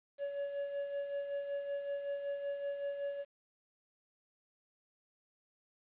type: tone with tremolo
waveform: triangle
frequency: 565 Hz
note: C#5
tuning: 33 cents sharp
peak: -32 dBFS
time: 0.18-3.25 s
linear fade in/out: 50 ms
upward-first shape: sine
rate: 5.3 Hz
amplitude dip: 50%
effects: resampled to 8000 Hz + 11-bit